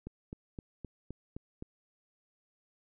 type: click train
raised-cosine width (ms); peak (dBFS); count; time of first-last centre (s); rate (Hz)
3; -28; 7; 0.07-1.624; 3.86
effects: none